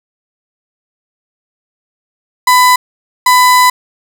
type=tone pair in turn; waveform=35% pulse; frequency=1000 / 1000 Hz; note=B5 / B5; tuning=+21 / +21 cents; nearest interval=unison; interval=0 cents; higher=neither; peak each=-3 dBFS; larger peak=neither; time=2.47-2.76 / 3.26-3.7 s; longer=second; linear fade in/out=5 ms; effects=none